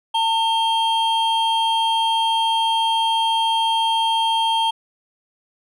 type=tone pair together; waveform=triangle; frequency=900 / 3207 Hz; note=A5 / G7; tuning=+39 / +39 cents; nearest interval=octave + minor seventh; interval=2200 cents; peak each=-16 / -20 dBFS; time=0.14-4.71 s; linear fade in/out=10 ms; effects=none